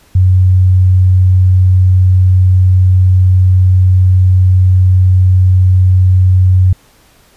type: tone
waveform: sine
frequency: 92.5 Hz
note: F#2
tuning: in tune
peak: -4 dBFS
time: 0.15-6.73 s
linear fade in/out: 5 ms
effects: pink hiss -47 dBFS RMS until 7.36 s + resampled to 32000 Hz